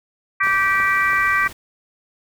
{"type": "harmonic tone", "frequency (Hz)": 389.1, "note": "G4", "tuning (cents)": -13, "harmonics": [3, 4, 5, 6], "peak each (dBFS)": [-20, -21, -19, -24], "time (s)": [0.4, 1.48], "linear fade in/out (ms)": 10}
{"type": "noise", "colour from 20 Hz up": "pink", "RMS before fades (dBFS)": -38, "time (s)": [0.43, 1.53], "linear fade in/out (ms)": 5}
{"type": "click train", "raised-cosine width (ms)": 1, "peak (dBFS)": -21, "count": 4, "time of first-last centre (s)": [0.47, 1.463], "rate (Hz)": 3.02}
{"effects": []}